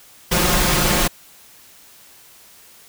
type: noise with comb filter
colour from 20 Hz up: pink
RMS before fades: -17 dBFS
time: 0.31-1.08 s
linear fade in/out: 10 ms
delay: 5.6 ms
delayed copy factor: +0.65
effects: white hiss -47 dBFS RMS until 2.88 s